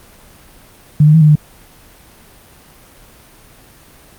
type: tone with pitch steps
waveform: sine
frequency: 150 / 152.3 / 161.2 / 152.1 / 150.4 Hz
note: D3 / D#3 / E3 / D#3 / D3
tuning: +37 / -37 / -38 / -39 / +42 cents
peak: -4 dBFS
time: 1-1.355 s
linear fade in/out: 5 ms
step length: 71 ms
effects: pink hiss -43 dBFS RMS until 4.18 s + Opus 32 kbps